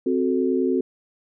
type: chord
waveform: sine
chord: F# diminished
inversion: second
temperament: equal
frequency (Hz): 261.6 / 370 / 440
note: C4 / F#4 / A4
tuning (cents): 0 / 0 / 0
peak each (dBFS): -22 / -22 / -26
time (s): 0.06-0.81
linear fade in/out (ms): 5
effects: none